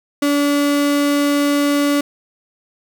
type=tone; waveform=35% pulse; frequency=287.3 Hz; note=D4; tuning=38 cents flat; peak=-12 dBFS; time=0.22-2.01 s; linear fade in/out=5 ms; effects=none